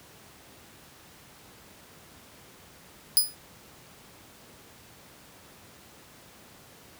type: tone with exponential decay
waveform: 5% pulse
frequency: 4978 Hz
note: D#8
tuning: in tune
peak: -7 dBFS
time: 3.17-3.35 s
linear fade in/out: 0 ms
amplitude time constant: 39 ms
effects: pink hiss -52 dBFS RMS until 6.99 s + high-pass 80 Hz 12 dB/octave